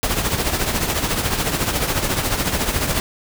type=noise with tremolo; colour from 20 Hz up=pink; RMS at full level=-18 dBFS; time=0.03-3 s; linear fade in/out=0 ms; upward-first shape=triangle; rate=14 Hz; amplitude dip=65%; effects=none